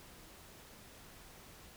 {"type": "silence", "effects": ["pink hiss -56 dBFS RMS until 1.76 s"]}